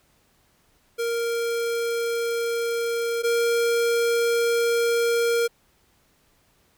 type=tone pair in turn; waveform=square; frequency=466.2 / 467.9 Hz; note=A#4 / A#4; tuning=0 / +6 cents; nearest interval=unison; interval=6 cents; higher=second; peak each=-24 / -20 dBFS; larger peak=second; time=0.98-3.23 / 3.23-5.48 s; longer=neither; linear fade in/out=20 ms; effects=pink hiss -63 dBFS RMS until 6.77 s